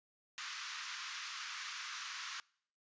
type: band-pass noise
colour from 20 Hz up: pink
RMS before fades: -45 dBFS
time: 0.38-2.4 s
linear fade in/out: 0 ms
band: 1100 to 6700 Hz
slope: 48 dB/octave
effects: noise-tail reverb RT60 0.6 s tail -25 dB re dry + resampled to 16000 Hz